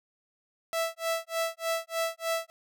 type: tone with tremolo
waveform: sawtooth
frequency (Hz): 659.3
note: E5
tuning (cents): 0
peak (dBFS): -22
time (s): 0.73-2.5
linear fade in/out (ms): 0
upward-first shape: sine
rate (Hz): 3.3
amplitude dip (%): 100
effects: none